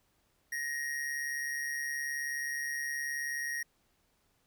square tone with amplitude modulation, 1875 Hz, A#6, 10 cents sharp, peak -32 dBFS, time 0.52-3.63 s, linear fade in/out 5 ms, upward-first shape sine, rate 139 Hz, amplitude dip 50%, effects pink hiss -73 dBFS RMS until 4.46 s

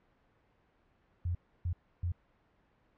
sine tone bursts at uneven times, 87.31 Hz, F2, in tune, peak -30 dBFS, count 3, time 1.25-1.35 / 1.65-1.73 / 2.03-2.12 s, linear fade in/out 5 ms, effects pink hiss -70 dBFS RMS until 2.97 s + low-pass 2000 Hz 12 dB/octave

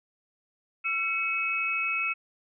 sine tone cluster, 1347 / 2227 / 2567 Hz, E6 / C#7 / E7, +37 / +7 / -47 cents, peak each -34 / -33 / -27 dBFS, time 0.84-2.14 s, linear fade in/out 20 ms, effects none

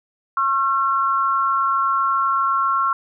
sine tone pair together, 1087 / 1359.3 Hz, C#6 / F6, -34 / -47 cents, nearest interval major third, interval 387 cents, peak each -19 dBFS, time 0.37-2.93 s, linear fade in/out 2 ms, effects none

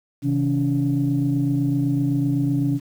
sine tone cluster, 133.2 / 161.1 / 283.6 Hz, C3 / E3 / C#4, +31 / -39 / +40 cents, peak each -21 / -26 / -20 dBFS, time 0.22-2.8 s, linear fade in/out 50 ms, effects tanh soft clip ceiling -11 dBFS + 8-bit

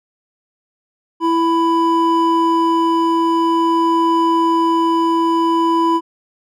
triangle tone pair together, 331.5 / 994 Hz, E4 / B5, +10 / +11 cents, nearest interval octave + perfect fifth, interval 1901 cents, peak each -13 dBFS, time 1.2-6.01 s, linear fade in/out 50 ms, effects none

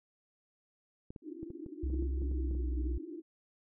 clicks, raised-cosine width 3 ms, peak -32 dBFS, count 12, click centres 1.105 / 1.162 / 1.43 / 1.504 / 1.662 / 1.902 / 1.943 / 2.025 / 2.219 / 2.315 / 2.511 / 2.55 s
white band-pass noise, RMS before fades -44 dBFS, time 1.22-3.22 s, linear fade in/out 20 ms, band 290 to 350 Hz, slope 96 dB/octave
sine tone with pitch glide, 66.6 to 62.5 Hz, C2 to B1, +31 to +21 cents, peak -31 dBFS, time 1.83-2.98 s, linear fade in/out 5 ms, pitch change -110 cents, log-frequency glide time 2.31-2.68 s
effects none

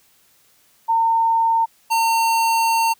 sine / square tone pair in turn, 910 / 910 Hz, A#5 / A#5, -42 / -42 cents, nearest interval unison, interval 0 cents, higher neither, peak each -14 / -16 dBFS, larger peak first, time 0.88-1.66 / 1.9-2.94 s, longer second, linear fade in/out 20 ms, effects white hiss -57 dBFS RMS until 2.99 s

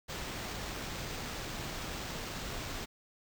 pink noise with sample-and-hold, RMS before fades -40 dBFS, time 0.08-2.86 s, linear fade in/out 20 ms, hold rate 11025 Hz, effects none

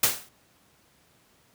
white noise with exponential decay, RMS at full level -17 dBFS, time 0.03-0.29 s, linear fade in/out 5 ms, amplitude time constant 55 ms, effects pink hiss -62 dBFS RMS until 1.54 s + high-pass 80 Hz 12 dB/octave

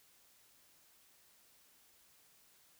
silence, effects white hiss -67 dBFS RMS until 2.79 s

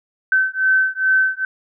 sine beating tone pair, 1533 / 1535.4 Hz, G6 / G6, -39 / -36 cents, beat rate 2.4 Hz, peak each -17 dBFS, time 0.32-1.45 s, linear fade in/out 2 ms, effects none

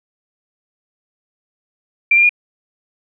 sine tone with pitch steps, 2362 / 2396 / 2431 Hz, D7 / D7 / D#7, +9 / +34 / -41 cents, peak -8 dBFS, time 2.11-2.293 s, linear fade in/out 5 ms, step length 61 ms, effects none

